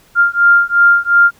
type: beating tone pair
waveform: sine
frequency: 1396.9 / 1399.7 Hz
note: F6 / F6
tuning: 0 / +3 cents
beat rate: 2.8 Hz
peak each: -10 dBFS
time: 0.15-1.31 s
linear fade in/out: 50 ms
effects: pink hiss -49 dBFS RMS until 1.39 s